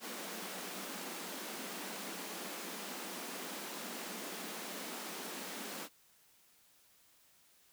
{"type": "high-pass noise", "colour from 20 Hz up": "pink", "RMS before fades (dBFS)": -44, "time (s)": [0, 5.89], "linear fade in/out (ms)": 50, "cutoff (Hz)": 180, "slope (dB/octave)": 96, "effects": ["white hiss -67 dBFS RMS until 7.72 s"]}